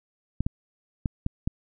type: clicks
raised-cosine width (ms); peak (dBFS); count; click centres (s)
5; -13; 5; 0.406 / 0.465 / 1.058 / 1.264 / 1.475
effects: none